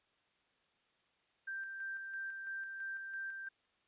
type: tone with tremolo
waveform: sine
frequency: 1573 Hz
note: G6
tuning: 6 cents sharp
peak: -39 dBFS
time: 1.47-3.49 s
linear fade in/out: 10 ms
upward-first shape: square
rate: 3 Hz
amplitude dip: 35%
effects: white hiss -75 dBFS RMS until 3.87 s + resampled to 8000 Hz